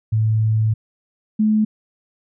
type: tone pair in turn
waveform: sine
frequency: 109.7 / 215 Hz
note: A2 / A3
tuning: -5 / -40 cents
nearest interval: octave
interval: 1165 cents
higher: second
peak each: -14 / -13 dBFS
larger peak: second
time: 0.12-0.74 / 1.39-1.65 s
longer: first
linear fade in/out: 10 ms
effects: none